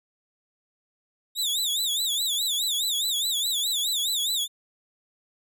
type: tone with vibrato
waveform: sawtooth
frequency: 3654 Hz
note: A#7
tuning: 35 cents flat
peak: -21 dBFS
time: 1.35-4.48 s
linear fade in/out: 50 ms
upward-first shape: sine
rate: 4.8 Hz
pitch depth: 160 cents each way
effects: none